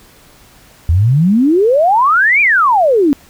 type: exponential two-way sweep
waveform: sine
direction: up then down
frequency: 77.8 to 2450 to 268.2 Hz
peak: -7 dBFS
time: 0.89-3.13 s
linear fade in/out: 0 ms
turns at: 2.41 s
effects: pink hiss -44 dBFS RMS until 3.29 s